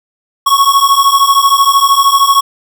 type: beating tone pair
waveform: square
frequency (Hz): 1100 / 1113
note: C#6 / C#6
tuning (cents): -14 / +7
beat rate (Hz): 13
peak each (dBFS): -10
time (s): 0.46-2.41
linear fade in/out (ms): 10
effects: none